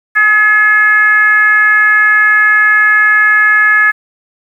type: tone with frequency modulation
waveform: sine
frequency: 1704 Hz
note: G#6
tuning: 44 cents sharp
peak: -5 dBFS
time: 0.15-3.92 s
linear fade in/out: 20 ms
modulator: 434 Hz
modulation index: 0.66
effects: 7-bit